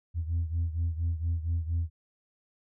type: beating tone pair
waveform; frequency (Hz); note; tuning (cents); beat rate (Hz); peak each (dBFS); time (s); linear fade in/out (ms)
sine; 82.41 / 86.71; E2 / F2; 0 / -12; 4.3; -27 / -31; 0.14-1.9; 50
effects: tanh soft clip ceiling -23 dBFS